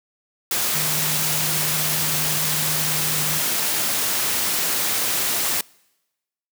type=tone in noise; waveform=sine; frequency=154.3 Hz; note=D#3; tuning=14 cents flat; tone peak=-29 dBFS; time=0.75-3.39 s; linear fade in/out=2 ms; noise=white; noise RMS=-22 dBFS; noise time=0.51-5.61 s; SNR=-10 dB; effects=noise-tail reverb RT60 1.0 s tail -26 dB re dry + high-pass 100 Hz 12 dB/octave